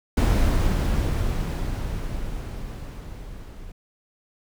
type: noise with level ramp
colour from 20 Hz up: brown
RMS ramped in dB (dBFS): -17 to -40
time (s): 0.17-3.72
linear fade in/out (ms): 5
effects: none